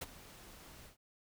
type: noise with ADSR envelope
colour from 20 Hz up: pink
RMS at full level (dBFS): -38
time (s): 0.01-0.97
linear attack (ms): 10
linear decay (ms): 27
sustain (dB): -17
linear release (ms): 120
effects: none